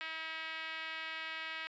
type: tone with band-pass filter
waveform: 5% pulse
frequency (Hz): 320.6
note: E4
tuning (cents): -48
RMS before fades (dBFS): -42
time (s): 0.01-1.67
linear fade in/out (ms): 0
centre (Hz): 2100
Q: 1.3
effects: resampled to 16000 Hz